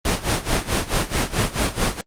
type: noise with tremolo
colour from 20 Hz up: pink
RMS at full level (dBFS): -18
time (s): 0.05-2.01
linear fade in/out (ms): 2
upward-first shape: sine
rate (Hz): 4.6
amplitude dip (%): 85
effects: low-pass 10000 Hz 12 dB/octave + Opus 32 kbps